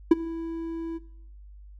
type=tone with ADSR envelope; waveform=triangle; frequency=329.6 Hz; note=E4; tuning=in tune; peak=-7 dBFS; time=0.11-0.99 s; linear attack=6 ms; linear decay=23 ms; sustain=-22 dB; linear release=26 ms; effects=noise-tail reverb RT60 0.7 s tail -19 dB re dry + added 50 Hz sine -44 dBFS peak until 1.79 s